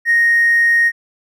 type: tone with hard clipping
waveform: sine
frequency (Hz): 1864.7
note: A#6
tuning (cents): 0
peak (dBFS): -10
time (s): 0.05-0.92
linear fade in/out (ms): 50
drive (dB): 1
effects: none